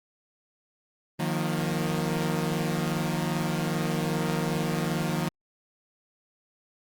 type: chord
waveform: sawtooth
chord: Eb suspended second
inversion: none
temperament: equal with one note detuned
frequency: 155.56 / 178.08 / 233.1 Hz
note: Eb3 / F3 / Bb3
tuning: 0 / +34 / 0 cents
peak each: -25 / -26 / -29 dBFS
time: 1.19-5.29 s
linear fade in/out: 10 ms
effects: Opus 32 kbps